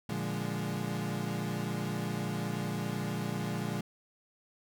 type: chord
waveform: 35% pulse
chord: Bb dominant seventh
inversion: none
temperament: equal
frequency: 116.54 / 146.83 / 174.61 / 207.7 Hz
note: Bb2 / D3 / F3 / Ab3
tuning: 0 / 0 / 0 / 0 cents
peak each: -37 / -37 / -36 / -36 dBFS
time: 0.09-3.81 s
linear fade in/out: 5 ms
effects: none